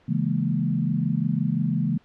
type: chord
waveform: sine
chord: A# half-diminished seventh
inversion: first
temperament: equal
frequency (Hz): 138.59 / 164.81 / 207.7 / 233.1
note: C#3 / E3 / G#3 / A#3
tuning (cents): 0 / 0 / 0 / 0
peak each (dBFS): -27 / -25 / -27 / -28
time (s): 0.08-1.98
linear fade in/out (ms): 10
effects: pink hiss -59 dBFS RMS until 2.04 s + low-pass 3000 Hz 12 dB/octave